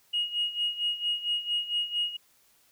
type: tone with tremolo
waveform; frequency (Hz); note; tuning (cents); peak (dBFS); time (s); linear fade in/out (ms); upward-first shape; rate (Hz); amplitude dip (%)
sine; 2879; F#7; -48; -23; 0.13-2.17; 10; sine; 4.4; 80
effects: tanh soft clip ceiling -20 dBFS + white hiss -64 dBFS RMS until 2.71 s